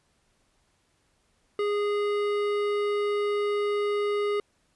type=tone with hard clipping; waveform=triangle; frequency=412.3 Hz; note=G#4; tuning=13 cents flat; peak=-26 dBFS; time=1.59-4.4 s; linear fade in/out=2 ms; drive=18 dB; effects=pink hiss -69 dBFS RMS until 4.75 s + resampled to 24000 Hz